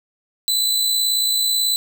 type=tone with amplitude modulation; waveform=sawtooth; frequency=4000 Hz; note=B7; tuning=21 cents sharp; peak=-12 dBFS; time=0.48-1.76 s; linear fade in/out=0 ms; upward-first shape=sine; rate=58.3 Hz; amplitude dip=35%; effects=none